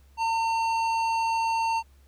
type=tone with tanh clipping; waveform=triangle; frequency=907 Hz; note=A#5; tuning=48 cents flat; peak=-25 dBFS; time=0.17-1.83 s; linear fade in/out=50 ms; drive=17 dB; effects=added 68 Hz sine -53 dBFS peak until 2.07 s + pink hiss -65 dBFS RMS until 2.07 s